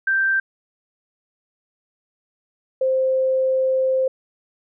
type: tone pair in turn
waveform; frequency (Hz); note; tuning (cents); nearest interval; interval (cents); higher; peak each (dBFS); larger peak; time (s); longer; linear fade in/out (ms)
sine; 1568 / 523.3; G6 / C5; 0 / 0; octave + perfect fifth; 1900; first; -16; neither; 0.07-0.4 / 2.81-4.08; second; 5
effects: none